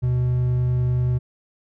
triangle tone pair together, 74 / 124.36 Hz, D2 / B2, +14 / +12 cents, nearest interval major sixth, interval 898 cents, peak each -27 / -16 dBFS, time 0.02-1.19 s, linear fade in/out 20 ms, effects none

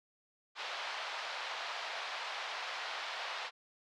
pink band-pass noise, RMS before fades -41 dBFS, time 0.55-3.51 s, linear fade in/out 50 ms, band 690 to 4500 Hz, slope 24 dB/octave, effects none

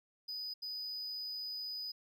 triangle tone bursts at uneven times, 4978 Hz, D#8, in tune, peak -38 dBFS, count 2, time 0.28-0.54 / 0.62-1.92 s, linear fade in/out 10 ms, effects none

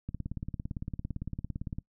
click train, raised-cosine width 5 ms, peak -23 dBFS, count 31, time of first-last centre 0.09-1.785 s, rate 17.7 Hz, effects noise-tail reverb RT60 0.1 s tail -22 dB re dry

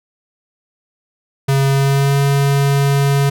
square tone with pitch glide, 136.9 to 139.86 Hz, C#3 to C#3, -21 to +16 cents, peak -12 dBFS, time 1.48-3.3 s, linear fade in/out 10 ms, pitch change +37 cents, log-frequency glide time 1.67-2.18 s, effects none

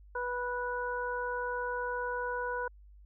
harmonic tone, 491.3 Hz, B4, 9 cents flat, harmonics 1 / 2 / 3, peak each -36 / -36 / -37 dBFS, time 0.15-2.68 s, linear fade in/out 5 ms, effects added 50 Hz sine -52 dBFS peak until 3.05 s

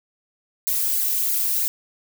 violet noise with flanger, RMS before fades -22 dBFS, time 0.67-1.68 s, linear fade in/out 0 ms, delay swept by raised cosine 0.43 to 2.63 ms, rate 3.1 Hz, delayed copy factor +0.8, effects none

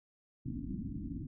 white low-pass noise, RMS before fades -40 dBFS, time 0.45-1.27 s, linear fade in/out 10 ms, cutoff 310 Hz, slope 96 dB/octave, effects none

